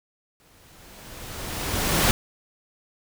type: noise with exponential growth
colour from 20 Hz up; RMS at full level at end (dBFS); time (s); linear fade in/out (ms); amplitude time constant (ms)
pink; -18; 0.4-2.11; 0; 370
effects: none